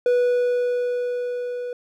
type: tone with level ramp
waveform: triangle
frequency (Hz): 490.5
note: B4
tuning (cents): -12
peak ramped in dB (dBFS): -13 to -25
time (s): 0.06-1.73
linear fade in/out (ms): 2
effects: none